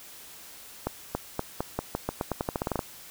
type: accelerating click train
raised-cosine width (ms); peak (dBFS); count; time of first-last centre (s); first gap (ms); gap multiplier
1; -13; 17; 0.87-2.792; 280; 0.87
effects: white hiss -47 dBFS RMS until 3.1 s